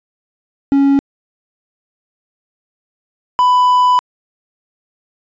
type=tone pair in turn; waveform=triangle; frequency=277.5 / 995.5 Hz; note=C#4 / B5; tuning=+2 / +14 cents; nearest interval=octave + minor seventh; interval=2212 cents; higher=second; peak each=-6 dBFS; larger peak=neither; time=0.72-0.99 / 3.39-3.99 s; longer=second; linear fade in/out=0 ms; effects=resampled to 16000 Hz